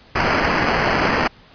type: noise with sample-and-hold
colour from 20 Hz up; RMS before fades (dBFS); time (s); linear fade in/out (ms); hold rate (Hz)
blue; -18; 0.15-1.28; 10; 3675
effects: pink hiss -48 dBFS RMS until 1.54 s + resampled to 11025 Hz